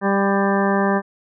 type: harmonic tone with a mistuned harmonic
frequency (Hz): 197.5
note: G3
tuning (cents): +13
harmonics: 1 / 2 / 3 / 4 / 5 / 6 / 8 / 9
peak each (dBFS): -19 / -22 / -24 / -25 / -26 / -27 / -28 / -29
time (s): 0.01-1.02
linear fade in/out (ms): 50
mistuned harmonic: 5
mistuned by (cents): +16
effects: none